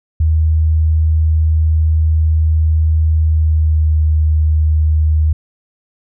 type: tone with pitch glide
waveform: sine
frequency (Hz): 78.9 to 77.5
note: D#2 to D#2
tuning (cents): +25 to -6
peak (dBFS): -9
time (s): 0.2-5.33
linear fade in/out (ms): 5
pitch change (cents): -31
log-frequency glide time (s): 3.19-4
effects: none